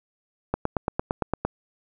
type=click train; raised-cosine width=1 ms; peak=-9 dBFS; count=9; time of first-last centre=0.54-1.45 s; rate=8.79 Hz; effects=none